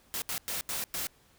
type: noise bursts at uneven times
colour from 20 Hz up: white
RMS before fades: -34 dBFS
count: 5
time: 0.14-0.22 / 0.29-0.38 / 0.48-0.61 / 0.69-0.84 / 0.94-1.07 s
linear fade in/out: 0 ms
effects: pink hiss -63 dBFS RMS until 1.38 s